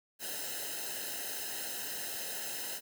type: noise with comb filter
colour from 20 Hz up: white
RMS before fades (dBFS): -39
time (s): 0.19-2.81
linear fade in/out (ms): 50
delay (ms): 0.87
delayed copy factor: -0.9
effects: none